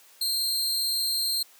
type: tone with amplitude modulation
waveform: sawtooth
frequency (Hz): 4186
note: C8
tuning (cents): 0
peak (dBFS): -19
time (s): 0.21-1.43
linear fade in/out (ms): 5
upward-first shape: sine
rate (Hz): 245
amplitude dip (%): 60
effects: white hiss -55 dBFS RMS until 1.59 s + high-pass 400 Hz 12 dB/octave